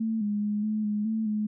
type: tone with pitch steps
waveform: sine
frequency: 222.8 / 207.1 / 208.5 / 214.7 / 209.2 / 220.9 / 212.2 Hz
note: A3 / G#3 / G#3 / A3 / G#3 / A3 / G#3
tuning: +22 / -5 / +7 / -42 / +13 / +7 / +38 cents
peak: -25 dBFS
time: 0-1.47 s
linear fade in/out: 10 ms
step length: 210 ms
effects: none